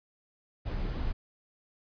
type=noise; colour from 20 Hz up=brown; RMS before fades=-32 dBFS; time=0.65-1.13 s; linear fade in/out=20 ms; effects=resampled to 11025 Hz